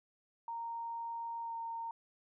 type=tone with pitch glide; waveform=sine; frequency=927 to 919 Hz; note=A#5 to A#5; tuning=-10 to -25 cents; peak=-38 dBFS; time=0.48-1.91 s; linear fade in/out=2 ms; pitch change=-15 cents; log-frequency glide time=1.43-1.53 s; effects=none